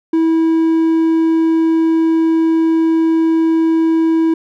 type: tone with hard clipping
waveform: triangle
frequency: 325.2 Hz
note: E4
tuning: 23 cents flat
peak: -11 dBFS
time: 0.13-4.34 s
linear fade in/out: 5 ms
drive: 6 dB
effects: none